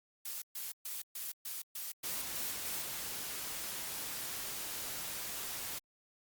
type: noise bursts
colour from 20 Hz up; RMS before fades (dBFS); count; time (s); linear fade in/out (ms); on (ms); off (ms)
blue; -41; 9; 0.25-2.82; 5; 170; 130
type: noise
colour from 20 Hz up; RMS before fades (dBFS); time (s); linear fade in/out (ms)
white; -41; 2.03-5.79; 10
effects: Opus 48 kbps